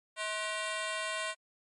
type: ring-modulated tone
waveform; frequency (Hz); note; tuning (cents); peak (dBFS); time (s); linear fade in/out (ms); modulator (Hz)
15% pulse; 852; G#5; +44; -24; 0.16-1.35; 50; 212
effects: MP3 48 kbps